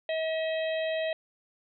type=harmonic tone; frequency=640 Hz; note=D#5; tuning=49 cents sharp; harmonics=1 / 3 / 4 / 5 / 6; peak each=-28 / -38 / -40 / -42 / -44 dBFS; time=0.09-1.13 s; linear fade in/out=2 ms; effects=none